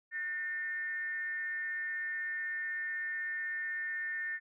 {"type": "tone with frequency modulation", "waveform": "sine", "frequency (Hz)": 1804, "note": "A6", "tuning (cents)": 43, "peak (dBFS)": -34, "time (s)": [0.11, 4.4], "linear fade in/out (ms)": 50, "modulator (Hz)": 334, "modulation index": 0.38, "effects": []}